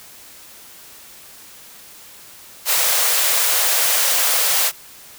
white high-pass noise, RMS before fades -17 dBFS, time 2.65-4.72 s, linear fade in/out 50 ms, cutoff 450 Hz, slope 96 dB/octave, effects white hiss -42 dBFS RMS until 5.18 s

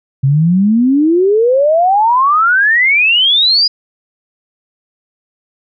sine exponential sweep, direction up, 130.81 to 4978 Hz, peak -7 dBFS, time 0.23-3.68 s, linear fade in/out 10 ms, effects none

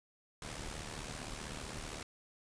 pink noise with amplitude modulation, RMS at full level -41 dBFS, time 0.42-2.03 s, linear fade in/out 2 ms, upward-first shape sine, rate 75.6 Hz, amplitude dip 65%, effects resampled to 22050 Hz

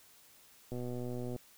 click train, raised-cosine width 2 ms, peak -28 dBFS, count 80, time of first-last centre 0.72-1.362 s, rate 123 Hz, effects white hiss -61 dBFS RMS until 1.57 s

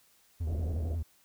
triangle tone with vibrato, 80.6 Hz, E2, 38 cents flat, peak -28 dBFS, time 0.4-1.03 s, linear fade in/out 10 ms, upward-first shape triangle, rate 11 Hz, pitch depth 140 cents each way
pink low-pass noise, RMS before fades -42 dBFS, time 0.47-0.95 s, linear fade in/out 2 ms, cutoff 720 Hz, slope 96 dB/octave
effects white hiss -65 dBFS RMS until 1.24 s

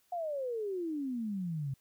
sine exponential sweep, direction down, 726 to 130.81 Hz, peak -33 dBFS, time 0.12-1.74 s, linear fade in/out 5 ms, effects white hiss -71 dBFS RMS until 1.8 s

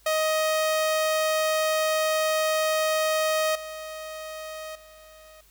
sawtooth tone with level steps, 627 Hz, D#5, 13 cents sharp, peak -18 / -31 / -44 dBFS, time 0.06-5.41 s, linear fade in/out 5 ms, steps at 3.55 / 4.75 s, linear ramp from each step 5 ms, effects added 50 Hz sine -59 dBFS peak until 5.5 s + white hiss -59 dBFS RMS until 5.5 s

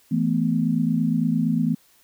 sine chord, E suspended fourth, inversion none, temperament equal with one note detuned, 164.81 / 220 / 248.7 Hz, E3 / A3 / B3, 0 / 0 / +12 cents, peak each -23 dBFS, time 0.11-1.75 s, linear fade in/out 10 ms, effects white hiss -58 dBFS RMS until 2.03 s

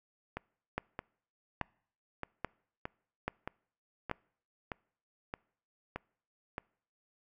two click trains, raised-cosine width 0.5 ms, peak -22 / -18 dBFS, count 11 / 5, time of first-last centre 0.37-6.581 / 0.78-4.113 s, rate 1.61 / 1.2 Hz, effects noise-tail reverb RT60 0.6 s tail -26 dB re dry

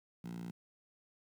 10% pulse tone with high-pass filter, 58.27 Hz, A#1, in tune, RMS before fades -44 dBFS, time 0.24-0.51 s, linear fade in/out 5 ms, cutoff 170 Hz, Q 4.4, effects 12-bit

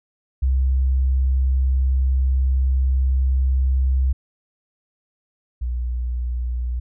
sine tone pair in turn, 65.41 / 60.9 Hz, C2 / B1, 0 / -24 cents, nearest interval minor second, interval 124 cents, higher first, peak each -15 / -21 dBFS, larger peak first, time 0.42-4.13 / 5.61-6.8 s, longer first, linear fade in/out 10 ms, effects none

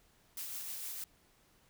blue noise with tremolo, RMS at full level -41 dBFS, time 0.37-1.04 s, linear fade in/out 2 ms, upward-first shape triangle, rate 6.5 Hz, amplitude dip 30%, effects pink hiss -68 dBFS RMS until 1.69 s

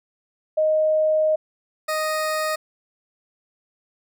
sine / 20% pulse tone pair in turn, 622.3 / 622.3 Hz, D#5 / D#5, 0 / 0 cents, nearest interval unison, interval 0 cents, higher neither, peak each -16 / -17 dBFS, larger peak first, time 0.57-1.36 / 1.88-2.56 s, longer first, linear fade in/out 10 ms, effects none

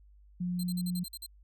sine tone, 178.2 Hz, F3, 35 cents sharp, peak -30 dBFS, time 0.4-1.04 s, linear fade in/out 10 ms
15% pulse tone bursts, 4129 Hz, C8, 24 cents flat, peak -33 dBFS, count 8, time 0.59-1.264 s, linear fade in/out 5 ms, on 44 ms, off 46 ms
effects added 50 Hz sine -55 dBFS peak until 1.43 s

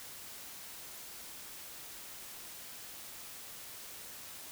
silence, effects white hiss -48 dBFS RMS until 4.51 s

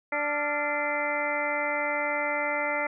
harmonic tone with a mistuned harmonic, 293.7 Hz, D4, in tune, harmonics 1 / 2 / 3 / 4 / 5 / 6 / 7 / 8, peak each -39 / -31 / -33 / -41 / -34 / -38 / -30 / -38 dBFS, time 0.12-2.87 s, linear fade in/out 5 ms, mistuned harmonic 5, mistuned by -100 cents, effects none

